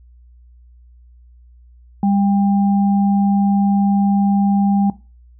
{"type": "tone pair together", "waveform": "sine", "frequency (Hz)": [200, 796.3], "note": ["G3", "G5"], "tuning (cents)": [35, 27], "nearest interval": "2 octaves", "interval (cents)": 2392, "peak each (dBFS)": [-13, -22], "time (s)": [2.03, 4.9], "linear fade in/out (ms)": 2, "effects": ["noise-tail reverb RT60 0.3 s tail -18 dB re dry", "added 60 Hz sine -43 dBFS peak until 5.39 s"]}